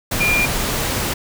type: tone in noise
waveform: sine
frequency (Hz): 2400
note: D7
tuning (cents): +37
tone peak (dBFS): -15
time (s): 0.2-0.46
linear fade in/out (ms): 10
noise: pink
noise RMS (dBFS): -21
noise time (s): 0.11-1.14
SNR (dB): +3
effects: none